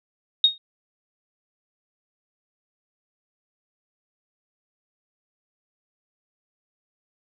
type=tone with exponential decay; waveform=sine; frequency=3729 Hz; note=A#7; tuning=in tune; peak=-9 dBFS; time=0.44-0.58 s; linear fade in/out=2 ms; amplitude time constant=29 ms; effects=none